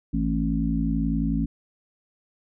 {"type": "harmonic tone with a mistuned harmonic", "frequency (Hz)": 55, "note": "A1", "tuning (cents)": 0, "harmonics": [1, 3, 4, 5], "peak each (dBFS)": [-27, -27, -27, -27], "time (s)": [0.13, 1.46], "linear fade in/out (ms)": 10, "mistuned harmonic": 4, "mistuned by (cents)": 29, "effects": []}